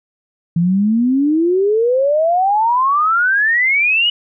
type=exponential sweep; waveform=sine; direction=up; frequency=164.81 to 2960 Hz; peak=-11 dBFS; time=0.56-4.1 s; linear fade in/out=5 ms; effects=none